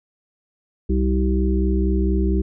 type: harmonic tone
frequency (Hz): 64.3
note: C2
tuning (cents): -30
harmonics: 1 / 3 / 5 / 6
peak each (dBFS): -18 / -23 / -25 / -26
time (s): 0.89-2.42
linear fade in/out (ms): 10
effects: none